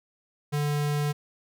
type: tone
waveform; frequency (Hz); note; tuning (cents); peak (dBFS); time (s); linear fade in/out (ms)
square; 146.83; D3; 0; -25; 0.52-1.13; 20
effects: none